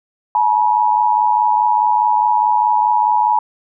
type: tone pair together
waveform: sine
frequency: 856 / 960.8 Hz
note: A5 / B5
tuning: -48 / -48 cents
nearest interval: major second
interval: 200 cents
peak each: -14 dBFS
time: 0.35-3.39 s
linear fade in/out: 2 ms
effects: none